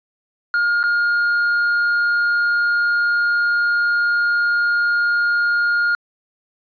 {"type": "tone with dropouts", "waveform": "triangle", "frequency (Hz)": 1419, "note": "F6", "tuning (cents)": 27, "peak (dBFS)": -13, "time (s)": [0.54, 5.95], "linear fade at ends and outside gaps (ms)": 1, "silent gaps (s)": [0.83, 0.838], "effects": ["resampled to 11025 Hz"]}